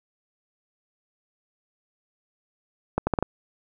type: accelerating click train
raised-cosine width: 1 ms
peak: -8 dBFS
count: 5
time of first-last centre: 2.98-3.226 s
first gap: 90 ms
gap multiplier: 0.75
effects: none